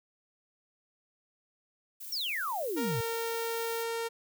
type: noise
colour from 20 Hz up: violet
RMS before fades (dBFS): -43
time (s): 2-3.84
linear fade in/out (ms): 10
type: exponential sweep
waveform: sine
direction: down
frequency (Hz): 5770 to 106.4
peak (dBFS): -31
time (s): 2.12-3.01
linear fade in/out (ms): 5
type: tone with pitch glide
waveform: sawtooth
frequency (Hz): 466.2 to 459.8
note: A#4 to A#4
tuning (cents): 0 to -24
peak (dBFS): -28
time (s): 2.76-4.09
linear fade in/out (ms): 20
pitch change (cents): -24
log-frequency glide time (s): 2.88-2.94
effects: none